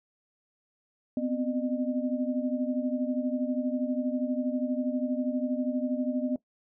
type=tone cluster; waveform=sine; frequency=248.8 / 261.2 / 607 Hz; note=B3 / C4 / D#5; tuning=+13 / -3 / -43 cents; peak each=-29 / -31 / -35 dBFS; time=1.17-6.36 s; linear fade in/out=2 ms; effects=noise-tail reverb RT60 0.1 s tail -18 dB re dry